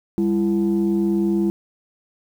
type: tone pair together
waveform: sine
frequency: 200 / 336.4 Hz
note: G3 / E4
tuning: +35 / +35 cents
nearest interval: major sixth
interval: 900 cents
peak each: -18 dBFS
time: 0.18-1.5 s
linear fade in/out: 0 ms
effects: tanh soft clip ceiling -12 dBFS + 8-bit

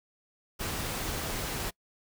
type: noise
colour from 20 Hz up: pink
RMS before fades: -34 dBFS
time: 0.59-1.71 s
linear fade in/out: 20 ms
effects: noise-tail reverb RT60 0.1 s tail -25 dB re dry

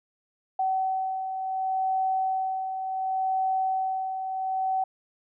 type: beating tone pair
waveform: sine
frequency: 759 / 759.69 Hz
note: F#5 / F#5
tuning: +44 / +45 cents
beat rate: 0.69 Hz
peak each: -34 / -25 dBFS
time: 0.59-4.84 s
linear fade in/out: 5 ms
effects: none

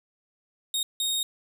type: tone bursts at uneven times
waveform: sawtooth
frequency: 3723 Hz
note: A#7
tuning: 3 cents flat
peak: -22 dBFS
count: 2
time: 0.74-0.83 / 1-1.23 s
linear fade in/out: 2 ms
effects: none

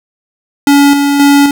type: tone with tremolo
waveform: square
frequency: 283.6 Hz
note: C#4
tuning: 40 cents sharp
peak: -4 dBFS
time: 0.67-1.51 s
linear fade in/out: 2 ms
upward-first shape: square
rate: 1.9 Hz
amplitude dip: 40%
effects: none

